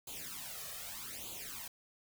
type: noise with flanger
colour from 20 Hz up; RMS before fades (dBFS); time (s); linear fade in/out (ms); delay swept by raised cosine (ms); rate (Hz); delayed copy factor
white; -45; 0.07-1.68; 5; 0.27 to 1.67; 0.82; +0.85
effects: none